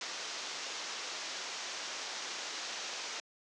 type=low-pass noise; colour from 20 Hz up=white; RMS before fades=-41 dBFS; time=0.01-3.2 s; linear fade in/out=2 ms; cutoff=6600 Hz; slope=48 dB/octave; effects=high-pass 400 Hz 12 dB/octave